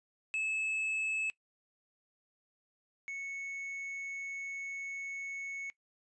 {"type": "tone pair in turn", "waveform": "triangle", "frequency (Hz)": [2600, 2208], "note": ["E7", "C#7"], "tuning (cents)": [-24, -7], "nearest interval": "minor third", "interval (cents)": 283, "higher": "first", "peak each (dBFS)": [-30, -36], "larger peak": "first", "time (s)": [[0.34, 1.3], [3.08, 5.7]], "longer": "second", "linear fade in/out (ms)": 0, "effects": ["noise-tail reverb RT60 0.1 s tail -20 dB re dry", "resampled to 22050 Hz"]}